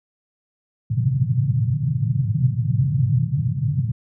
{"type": "band-pass noise", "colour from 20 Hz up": "pink", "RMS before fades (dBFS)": -20, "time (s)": [0.9, 3.92], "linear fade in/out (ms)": 5, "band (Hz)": [110, 150], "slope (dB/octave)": 48, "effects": []}